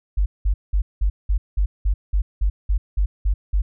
sine tone bursts, 49 Hz, G1, in tune, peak -15 dBFS, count 13, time 0.17-3.62 s, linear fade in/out 10 ms, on 90 ms, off 190 ms, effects none

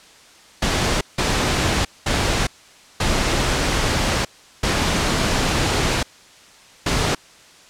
pink noise bursts at uneven times, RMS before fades -19 dBFS, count 6, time 0.62-1.01 / 1.18-1.85 / 2.06-2.47 / 3-4.25 / 4.63-6.03 / 6.86-7.15 s, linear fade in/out 5 ms, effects white hiss -47 dBFS RMS until 7.69 s + low-pass 7000 Hz 12 dB/octave

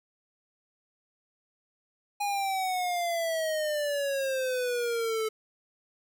square exponential sweep, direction down, 824 to 433.9 Hz, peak -28 dBFS, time 2.2-5.29 s, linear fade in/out 10 ms, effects none

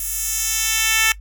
10% pulse tone with high-pass filter sweep, 442.5 Hz, A4, 10 cents sharp, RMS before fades -20 dBFS, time 0-1.12 s, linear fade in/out 2 ms, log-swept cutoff 11000 to 2100 Hz, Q 0.94, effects noise-tail reverb RT60 0.1 s tail -18 dB re dry + added 50 Hz sine -35 dBFS peak until 1.2 s

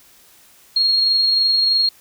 sine tone with amplitude modulation, 4272 Hz, C8, 35 cents sharp, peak -12 dBFS, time 0.76-1.89 s, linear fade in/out 5 ms, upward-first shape sine, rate 23.2 Hz, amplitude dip 25%, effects white hiss -50 dBFS RMS until 2 s

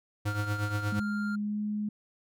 square tone with tremolo, 103.83 Hz, G#2, in tune, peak -27 dBFS, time 0.25-1 s, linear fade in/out 10 ms, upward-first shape triangle, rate 8.4 Hz, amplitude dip 75%
triangle tone, 1396.9 Hz, F6, in tune, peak -34 dBFS, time 0.27-1.36 s, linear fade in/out 10 ms
sine tone with pitch glide, 207.7 to 209.9 Hz, G#3 to G#3, 0 to +19 cents, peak -29 dBFS, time 0.92-1.89 s, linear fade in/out 5 ms, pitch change +19 cents, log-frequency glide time 1.41-1.6 s
effects none

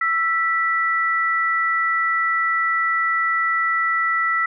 sine tone pair together, 1330 / 1960 Hz, E6 / B6, +15 / -14 cents, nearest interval perfect fifth, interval 671 cents, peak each -20 dBFS, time 0.01-4.46 s, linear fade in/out 5 ms, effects none

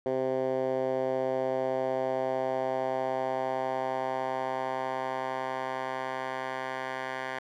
10% pulse tone with band-pass filter sweep, 130.81 Hz, C3, in tune, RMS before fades -31 dBFS, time 0.06-7.39 s, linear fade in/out 2 ms, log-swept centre 470 to 1400 Hz, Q 1.9, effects none

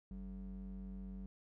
triangle ring-modulated tone, 119.3 Hz, A#2, 41 cents sharp, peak -39 dBFS, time 0.11-1.26 s, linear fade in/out 0 ms, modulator 71.3 Hz, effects none

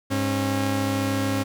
sawtooth tone pair together, 101.7 / 271.5 Hz, G#2 / C#4, -36 / -36 cents, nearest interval octave + perfect fourth, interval 1700 cents, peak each -22 / -20 dBFS, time 0.1-1.44 s, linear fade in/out 20 ms, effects none

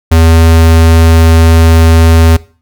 square tone, 81.9 Hz, E2, 11 cents flat, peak -3 dBFS, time 0.11-2.37 s, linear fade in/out 10 ms, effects noise-tail reverb RT60 0.4 s tail -20 dB re dry

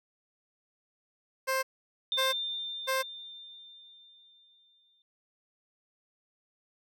15% pulse tone bursts, 527 Hz, C5, 12 cents sharp, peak -21 dBFS, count 3, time 1.47-3.03 s, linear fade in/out 20 ms, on 160 ms, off 540 ms
sine tone with exponential decay, 3597 Hz, A7, 37 cents sharp, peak -27 dBFS, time 2.12-5.02 s, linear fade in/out 1 ms, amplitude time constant 630 ms
effects none

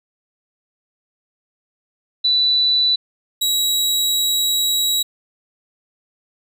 sine / sawtooth tone pair in turn, 3972 / 3870 Hz, B7 / B7, +9 / -36 cents, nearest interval unison, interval 45 cents, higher first, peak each -13 / -13 dBFS, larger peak neither, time 2.24-2.96 / 3.41-5.03 s, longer second, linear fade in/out 10 ms, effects none

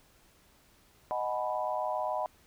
sine chord, G# minor seventh, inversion second, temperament equal with one note detuned, 622.3 / 740 / 847.1 / 987.8 Hz, D#5 / F#5 / G#5 / B5, 0 / 0 / +34 / 0 cents, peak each -34 / -35 / -38 / -35 dBFS, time 1.11-2.26 s, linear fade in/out 0 ms, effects pink hiss -63 dBFS RMS until 2.46 s

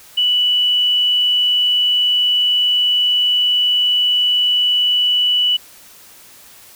sine tone, 2960 Hz, F#7, in tune, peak -12 dBFS, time 0.17-5.57 s, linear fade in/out 10 ms, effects white hiss -43 dBFS RMS until 6.75 s

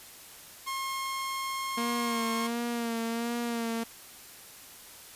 sawtooth tone with pitch glide, 1073 to 1081.1 Hz, C6 to C#6, +43 to -44 cents, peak -28 dBFS, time 0.66-2.48 s, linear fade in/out 20 ms, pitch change +13 cents, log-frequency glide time 1.87-2.28 s
sawtooth tone with vibrato, 233.1 Hz, A#3, in tune, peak -26 dBFS, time 1.77-3.84 s, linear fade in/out 10 ms, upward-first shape sine, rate 1.4 Hz, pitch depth 35 cents each way
effects white hiss -49 dBFS RMS until 5.15 s + resampled to 32000 Hz

